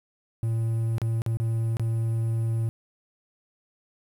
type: tone with dropouts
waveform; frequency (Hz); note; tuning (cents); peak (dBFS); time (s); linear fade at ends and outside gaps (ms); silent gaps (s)
triangle; 113.7; A#2; -43; -21; 0.43-2.69; 0; 0.982-1.017 / 1.219-1.263 / 1.371-1.4 / 1.769-1.796
effects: 9-bit